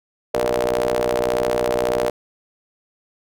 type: ring-modulated tone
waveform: sawtooth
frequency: 61.74 Hz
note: B1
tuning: in tune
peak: -11 dBFS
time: 0.34-2.1 s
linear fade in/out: 5 ms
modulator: 532 Hz
effects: none